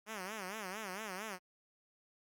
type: tone with vibrato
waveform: 5% pulse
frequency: 201.1 Hz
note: G3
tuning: 44 cents sharp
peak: -30 dBFS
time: 0.06-1.39 s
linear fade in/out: 50 ms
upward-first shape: sine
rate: 4.4 Hz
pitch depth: 180 cents each way
effects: Opus 48 kbps